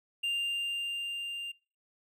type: tone with level ramp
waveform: triangle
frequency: 2794 Hz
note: F7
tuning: in tune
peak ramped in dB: -27 to -35 dBFS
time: 0.23-1.52 s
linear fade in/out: 10 ms
effects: noise-tail reverb RT60 0.4 s tail -25 dB re dry